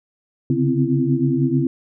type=tone cluster; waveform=sine; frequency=136.5 / 143 / 254.1 / 263.6 / 335.6 Hz; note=C#3 / D3 / B3 / C4 / E4; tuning=-26 / -46 / +49 / +13 / +31 cents; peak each=-22 dBFS; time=0.5-1.67 s; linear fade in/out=2 ms; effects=none